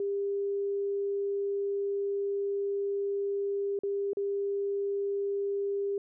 sine tone with dropouts, 400 Hz, G4, 35 cents sharp, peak -28 dBFS, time 0-5.98 s, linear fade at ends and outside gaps 2 ms, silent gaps 3.79-3.834 / 4.133-4.17 s, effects none

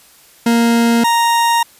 40% pulse tone pair in turn, 233.1 / 932.4 Hz, A#3 / A#5, 0 / 0 cents, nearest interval 2 octaves, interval 2400 cents, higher second, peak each -9 / -10 dBFS, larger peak first, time 0.46-1.04 / 1.04-1.63 s, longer second, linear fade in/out 5 ms, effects white hiss -46 dBFS RMS until 1.79 s + resampled to 32000 Hz

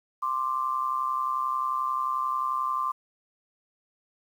sine tone pair together, 1046.5 / 1177.8 Hz, C6 / D6, 0 / +5 cents, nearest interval major second, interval 205 cents, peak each -28 dBFS, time 0.22-2.92 s, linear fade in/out 10 ms, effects 9-bit

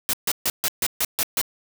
white noise bursts, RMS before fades -22 dBFS, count 8, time 0.09-1.414 s, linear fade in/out 0 ms, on 43 ms, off 140 ms, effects none

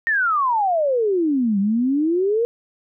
sine exponential two-way sweep, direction down then up, 1864.7 to 192.6 to 480.6 Hz, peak -16 dBFS, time 0.07-2.45 s, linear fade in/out 0 ms, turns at 1.59 s, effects none

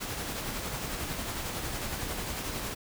pink noise with tremolo, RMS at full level -34 dBFS, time 0-2.75 s, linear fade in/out 20 ms, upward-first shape sine, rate 11 Hz, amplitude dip 30%, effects none

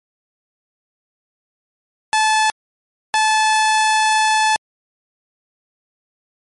sawtooth tone bursts at uneven times, 868 Hz, A5, 24 cents flat, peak -9 dBFS, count 2, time 2.13-2.5 / 3.14-4.56 s, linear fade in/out 0 ms, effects MP3 48 kbps

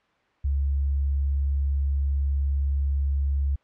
sine tone, 69.6 Hz, C#2, 8 cents sharp, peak -21 dBFS, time 0.44-3.56 s, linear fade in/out 10 ms, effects white hiss -64 dBFS RMS until 3.63 s + low-pass 2000 Hz 12 dB/octave

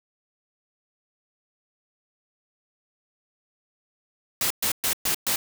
white noise bursts, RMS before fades -24 dBFS, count 5, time 4.41-5.36 s, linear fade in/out 2 ms, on 94 ms, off 120 ms, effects none

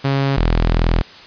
sawtooth tone pair in turn, 137.4 / 41.3 Hz, C#3 / E1, -15 / +4 cents, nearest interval octave + major sixth, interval 2081 cents, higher first, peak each -11 / -9 dBFS, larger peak second, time 0.04-0.37 / 0.37-1.02 s, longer second, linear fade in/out 10 ms, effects white hiss -39 dBFS RMS until 1.26 s + resampled to 11025 Hz

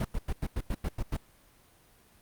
brown noise bursts, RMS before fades -30 dBFS, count 9, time 0-1.168 s, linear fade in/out 5 ms, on 48 ms, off 92 ms, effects pink hiss -61 dBFS RMS until 2.21 s + Opus 32 kbps

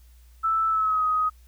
sine tone with pitch glide, 1318.5 to 1256.1 Hz, E6 to D#6, 0 to +16 cents, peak -20 dBFS, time 0.43-1.3 s, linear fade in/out 20 ms, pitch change -84 cents, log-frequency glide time 0.69-1.04 s, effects added 60 Hz sine -49 dBFS peak until 1.47 s + white hiss -63 dBFS RMS until 1.47 s

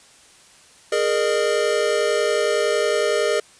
square chord, Ab suspended second, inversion none, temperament equal with one note detuned, 415.3 / 466.2 / 606.6 Hz, Ab4 / Bb4 / Eb5, 0 / 0 / -44 cents, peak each -23 dBFS, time 0.92-3.4 s, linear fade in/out 5 ms, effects white hiss -50 dBFS RMS until 3.59 s + resampled to 22050 Hz

